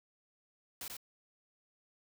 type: noise with echo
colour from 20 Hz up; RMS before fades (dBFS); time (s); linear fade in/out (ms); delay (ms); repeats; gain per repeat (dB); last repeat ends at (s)
white; -43; 0.81-0.88; 2; 88; 1; -2; 0.968
effects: none